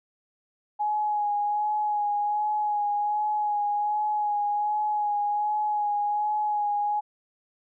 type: tone with vibrato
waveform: sine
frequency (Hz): 835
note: G#5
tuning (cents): +9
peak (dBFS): -23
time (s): 0.79-7.01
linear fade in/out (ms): 20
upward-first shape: sine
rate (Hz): 1.3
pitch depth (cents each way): 22
effects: none